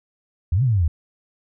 sine exponential two-way sweep, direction up then down, 74.4 to 138.59 to 74.4 Hz, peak -15 dBFS, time 0.52-0.88 s, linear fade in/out 5 ms, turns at 0.63 s, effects none

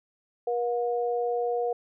sine tone pair together, 479.2 / 718 Hz, A#4 / F5, +48 / +48 cents, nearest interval perfect fifth, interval 700 cents, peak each -26 / -30 dBFS, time 0.47-1.73 s, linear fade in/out 5 ms, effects none

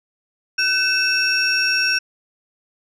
sine tone cluster, 1517 / 2633 / 5560 Hz, F#6 / E7 / F8, +43 / -3 / -9 cents, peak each -19 dBFS, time 0.58-1.99 s, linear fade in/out 10 ms, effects tanh soft clip ceiling -11 dBFS

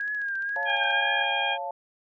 sine tone with vibrato, 1635 Hz, G#6, 28 cents flat, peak -27 dBFS, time 0-1.24 s, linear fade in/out 2 ms, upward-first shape triangle, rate 2 Hz, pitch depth 71 cents each way
click train, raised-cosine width 0.2 ms, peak -34 dBFS, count 14, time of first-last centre 0.01-0.907 s, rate 14.5 Hz
sine chord, Db augmented, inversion none, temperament equal, 554.4 / 698.5 / 880 Hz, Db5 / F5 / A5, 0 / 0 / 0 cents, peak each -36 / -34 / -33 dBFS, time 0.56-1.71 s, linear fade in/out 2 ms
harmonic tone, 809 Hz, G#5, 46 cents flat, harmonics 1 / 2 / 3 / 4, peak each -30 / -30 / -30 / -30 dBFS, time 0.65-1.58 s, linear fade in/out 50 ms
effects none

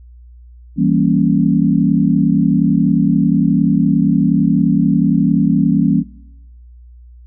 sine chord, E diminished seventh, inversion none, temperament equal, 164.81 / 196 / 233.1 / 277.2 Hz, E3 / G3 / Bb3 / Db4, 0 / 0 / 0 / 0 cents, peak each -16 dBFS, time 0.76-6.04 s, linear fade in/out 50 ms, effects noise-tail reverb RT60 0.9 s tail -21 dB re dry + added 60 Hz sine -37 dBFS peak until 7.26 s

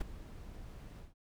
brown noise with ADSR envelope, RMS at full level -32 dBFS, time 0-1.14 s, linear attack 12 ms, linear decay 12 ms, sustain -16 dB, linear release 150 ms, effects none

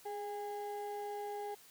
triangle ring-modulated tone, 615 Hz, D#5, 20 cents flat, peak -34 dBFS, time 0.05-1.55 s, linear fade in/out 10 ms, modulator 200 Hz, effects white hiss -60 dBFS RMS until 1.7 s + high-pass 80 Hz 12 dB/octave

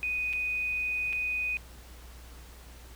sine tone with dropouts, 2489 Hz, D#7, in tune, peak -28 dBFS, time 0.03-1.57 s, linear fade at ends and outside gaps 0 ms, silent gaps 0.329-0.334 / 1.127-1.131 s, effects added 60 Hz sine -47 dBFS peak until 2.95 s + pink hiss -53 dBFS RMS until 2.95 s

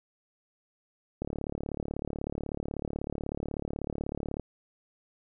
click train, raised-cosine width 2 ms, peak -20 dBFS, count 116, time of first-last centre 1.22-4.397 s, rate 36.2 Hz, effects none

